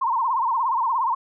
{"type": "tone with vibrato", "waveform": "sine", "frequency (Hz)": 987.8, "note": "B5", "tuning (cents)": 0, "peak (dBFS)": -19, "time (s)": [0.01, 1.15], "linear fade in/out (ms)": 10, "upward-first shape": "sine", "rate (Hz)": 17, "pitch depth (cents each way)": 160, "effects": []}